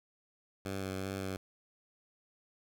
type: tone with vibrato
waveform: 10% pulse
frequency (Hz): 95.9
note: G2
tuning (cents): -37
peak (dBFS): -28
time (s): 0.65-1.37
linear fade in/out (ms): 5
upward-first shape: sine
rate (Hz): 2.6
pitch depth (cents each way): 20
effects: none